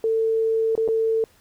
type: tone with dropouts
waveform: sine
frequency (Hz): 447.2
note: A4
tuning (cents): +28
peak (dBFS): -18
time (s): 0.04-1.24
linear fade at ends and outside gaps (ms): 1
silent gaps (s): 0.753-0.777 / 0.878-0.886
effects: pink hiss -57 dBFS RMS until 1.4 s